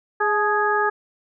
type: harmonic tone with a mistuned harmonic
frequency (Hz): 415.3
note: G#4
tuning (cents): 0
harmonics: 1 / 2 / 3 / 4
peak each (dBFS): -23 / -23 / -23 / -23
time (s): 0.2-0.9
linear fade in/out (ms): 10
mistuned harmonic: 2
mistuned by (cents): +45
effects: none